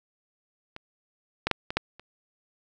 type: clicks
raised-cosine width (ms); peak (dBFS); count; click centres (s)
0.3; -23 / -9 / -6 / -16 / -7 / -29; 6; 0.764 / 1.47 / 1.513 / 1.705 / 1.77 / 1.996
effects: none